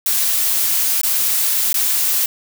blue noise with dropouts, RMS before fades -17 dBFS, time 0.06-2.26 s, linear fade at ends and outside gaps 2 ms, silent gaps 1.014-1.033 / 1.73-1.742 s, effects none

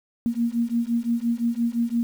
sine beating tone pair, 231.6 / 237.4 Hz, A#3 / A#3, -11 / +32 cents, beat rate 5.8 Hz, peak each -24 dBFS, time 0.26-2.03 s, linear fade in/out 0 ms, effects 8-bit

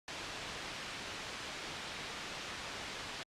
white low-pass noise, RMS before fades -44 dBFS, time 0.08-3.23 s, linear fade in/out 0 ms, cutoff 3800 Hz, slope 12 dB/octave, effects low-pass 9000 Hz 12 dB/octave + Opus 48 kbps

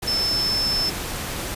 sine tone in noise, 5274 Hz, E8, in tune, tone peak -20 dBFS, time 0.07-0.9 s, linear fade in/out 10 ms, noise pink, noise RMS -29 dBFS, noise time 0.02-1.55 s, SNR +6 dB, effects resampled to 32000 Hz

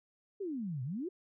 sine exponential two-way sweep, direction down then up, 419.3 to 120 to 394.2 Hz, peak -35 dBFS, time 0.4-1.09 s, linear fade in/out 10 ms, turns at 0.83 s, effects none

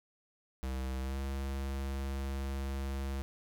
square tone with pitch glide, 65.41 to 67.95 Hz, C2 to C#2, 0 to -34 cents, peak -35 dBFS, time 0.63-3.22 s, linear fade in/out 0 ms, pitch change +66 cents, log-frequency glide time 1-1.19 s, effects none

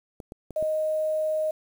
clicks, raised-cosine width 2 ms, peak -25 dBFS, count 4, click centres 0.202 / 0.321 / 0.507 / 0.626 s
sine tone, 622.3 Hz, D#5, in tune, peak -23 dBFS, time 0.56-1.51 s, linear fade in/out 5 ms
effects 8-bit

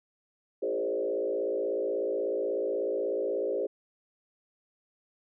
sine tone with frequency modulation, 466.2 Hz, A#4, in tune, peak -27 dBFS, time 0.62-3.67 s, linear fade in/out 10 ms, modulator 56.4 Hz, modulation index 1.9, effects none

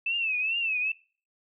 sine tone with vibrato, 2626 Hz, E7, 7 cents flat, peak -25 dBFS, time 0.06-0.92 s, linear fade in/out 5 ms, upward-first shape triangle, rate 2.4 Hz, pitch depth 130 cents each way, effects noise-tail reverb RT60 0.4 s tail -22 dB re dry

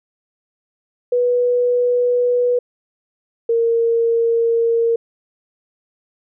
sine tone pair in turn, 489.7 / 462.2 Hz, B4 / A#4, -15 / -15 cents, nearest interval minor second, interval 100 cents, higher first, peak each -13 dBFS, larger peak neither, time 1.12-2.59 / 3.49-4.96 s, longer neither, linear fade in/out 5 ms, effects none

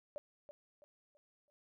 sine tone with echo, 587.3 Hz, D5, in tune, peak -40 dBFS, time 0.16-0.18 s, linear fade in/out 0 ms, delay 330 ms, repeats 4, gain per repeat -9 dB, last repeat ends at 1.5 s, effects none

